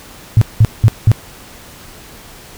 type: tone bursts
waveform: sine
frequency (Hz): 110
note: A2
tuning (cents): 0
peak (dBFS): -3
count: 4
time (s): 0.37-1.116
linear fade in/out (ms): 0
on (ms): 44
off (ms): 190
effects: pink hiss -37 dBFS RMS until 2.57 s